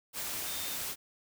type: tone in noise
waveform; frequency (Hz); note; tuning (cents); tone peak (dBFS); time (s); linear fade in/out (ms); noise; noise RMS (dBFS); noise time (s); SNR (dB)
sine; 3626; A#7; -49; -44; 0.44-0.78; 50; white; -37; 0.13-0.96; -10
effects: none